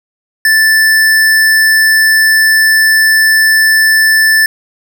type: tone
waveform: square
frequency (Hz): 1760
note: A6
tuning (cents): 0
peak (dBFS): -6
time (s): 0.45-4.46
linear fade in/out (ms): 2
effects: none